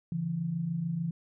sine tone pair together, 141.86 / 168.7 Hz, C#3 / E3, +40 / +40 cents, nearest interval minor third, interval 300 cents, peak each -36 / -30 dBFS, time 0.12-1.11 s, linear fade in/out 2 ms, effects none

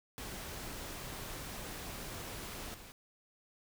pink noise with level steps, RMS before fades -44 / -52 dBFS, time 0.18-2.92 s, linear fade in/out 0 ms, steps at 2.74 s, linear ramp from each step 5 ms, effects none

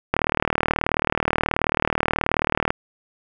click train, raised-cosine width 0.5 ms, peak -3 dBFS, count 100, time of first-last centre 0.14-2.705 s, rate 38.6 Hz, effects none

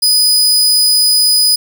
sawtooth tone, 4978 Hz, D#8, in tune, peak -5 dBFS, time 0.02-1.56 s, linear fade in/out 10 ms, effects none

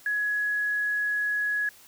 sine tone, 1679 Hz, G#6, 18 cents sharp, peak -24 dBFS, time 0.06-1.69 s, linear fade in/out 2 ms, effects white hiss -53 dBFS RMS until 1.87 s

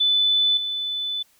sine tone with level steps, 3499 Hz, A7, 10 cents flat, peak -16 / -24 dBFS, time 0-1.23 s, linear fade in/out 10 ms, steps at 0.57 s, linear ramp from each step 2 ms, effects white hiss -60 dBFS RMS until 1.39 s

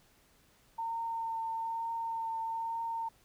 sine tone with vibrato, 910 Hz, A#5, 42 cents flat, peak -33 dBFS, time 0.78-3.09 s, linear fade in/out 10 ms, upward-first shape triangle, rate 1.1 Hz, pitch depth 16 cents each way, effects pink hiss -66 dBFS RMS until 3.24 s

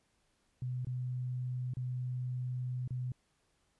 sine tone with dropouts, 125.7 Hz, B2, 31 cents sharp, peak -34 dBFS, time 0.62-3.12 s, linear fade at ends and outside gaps 2 ms, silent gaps 0.848-0.869 / 1.737-1.769 / 2.877-2.906 s, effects pink hiss -75 dBFS RMS until 3.79 s + resampled to 24000 Hz

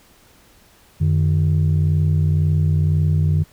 sine tone pair together, 90.72 / 152.7 Hz, F#2 / D#3, -34 / -32 cents, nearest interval major sixth, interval 902 cents, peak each -15 dBFS, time 1-3.44 s, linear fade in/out 20 ms, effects tanh soft clip ceiling -10 dBFS + pink hiss -52 dBFS RMS until 3.52 s

